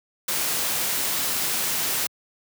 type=noise; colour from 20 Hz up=white; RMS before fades=-25 dBFS; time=0.28-2.07 s; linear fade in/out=5 ms; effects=high-pass 100 Hz 12 dB/octave